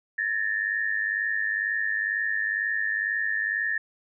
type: tone pair together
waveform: sine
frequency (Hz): 1726.9 / 1829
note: A6 / A#6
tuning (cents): -33 / -33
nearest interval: minor second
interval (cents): 100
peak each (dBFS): -27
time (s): 0.18-3.78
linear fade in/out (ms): 5
effects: none